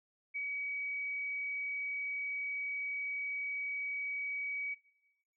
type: tone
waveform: sine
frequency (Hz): 2268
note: C#7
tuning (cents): +39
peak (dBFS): -35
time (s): 0.34-4.75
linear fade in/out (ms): 20
effects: noise-tail reverb RT60 1.0 s tail -18 dB re dry